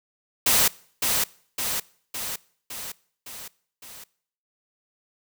white noise with echo, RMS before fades -19 dBFS, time 0.46-0.68 s, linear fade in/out 5 ms, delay 560 ms, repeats 6, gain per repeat -4 dB, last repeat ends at 4.04 s, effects noise-tail reverb RT60 0.6 s tail -23 dB re dry

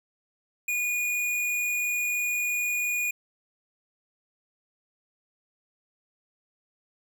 square tone, 2449 Hz, D#7, 28 cents flat, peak -26 dBFS, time 0.68-3.11 s, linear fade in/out 5 ms, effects none

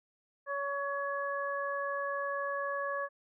harmonic tone, 562 Hz, C#5, 24 cents sharp, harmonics 1 / 2 / 3, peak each -36 / -36 / -38 dBFS, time 0.46-3.09 s, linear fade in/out 50 ms, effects none

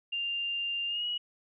sine tone with pitch glide, 2794 to 2911 Hz, F7 to F#7, 0 to -29 cents, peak -30 dBFS, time 0.12-1.18 s, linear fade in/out 10 ms, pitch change +71 cents, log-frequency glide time 0.87-1.06 s, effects none

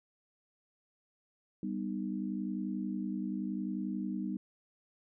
sine chord, G augmented, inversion none, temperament equal with one note detuned, 196 / 246.9 / 307.7 Hz, G3 / B3 / D#4, 0 / 0 / -19 cents, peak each -36 / -39 / -39 dBFS, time 1.63-4.37 s, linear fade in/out 2 ms, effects none

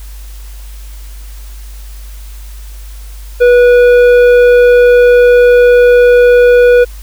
triangle tone with tanh clipping, 488.2 Hz, B4, 20 cents flat, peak -4 dBFS, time 3.4-6.85 s, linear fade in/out 20 ms, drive 14 dB, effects added 50 Hz sine -25 dBFS peak until 7.02 s + white hiss -39 dBFS RMS until 7.02 s

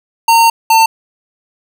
square tone pair in turn, 917 / 899.2 Hz, A#5 / A5, -29 / +37 cents, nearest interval unison, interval 34 cents, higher first, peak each -6 dBFS, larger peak neither, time 0.28-0.5 / 0.7-0.86 s, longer first, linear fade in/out 5 ms, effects none

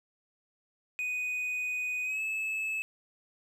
triangle tone with pitch glide, 2489 to 2602 Hz, D#7 to E7, 0 to -23 cents, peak -29 dBFS, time 0.99-2.82 s, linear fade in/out 0 ms, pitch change +77 cents, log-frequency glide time 2.04-2.21 s, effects none

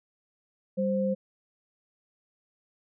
sine tone pair together, 196.02 / 523.3 Hz, G3 / C5, 0 / 0 cents, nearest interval octave + perfect fourth, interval 1700 cents, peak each -27 dBFS, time 0.77-1.15 s, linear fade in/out 20 ms, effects none

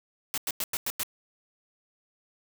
white noise bursts, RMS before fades -30 dBFS, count 6, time 0.34-1.032 s, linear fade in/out 0 ms, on 37 ms, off 94 ms, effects none

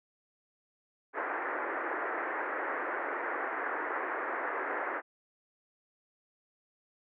white band-pass noise, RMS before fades -35 dBFS, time 1.13-5.02 s, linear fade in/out 50 ms, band 300 to 1900 Hz, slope 48 dB/octave, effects none

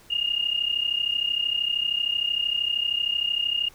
sine tone pair together, 2825 / 2858 Hz, F7 / F7, +19 / +39 cents, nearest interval unison, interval 20 cents, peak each -25 / -26 dBFS, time 0.1-3.69 s, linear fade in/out 10 ms, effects pink hiss -53 dBFS RMS until 3.74 s

